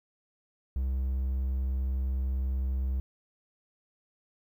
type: tone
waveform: triangle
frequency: 65.41 Hz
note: C2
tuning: in tune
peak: -25 dBFS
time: 0.76-3 s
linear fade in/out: 0 ms
effects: 11-bit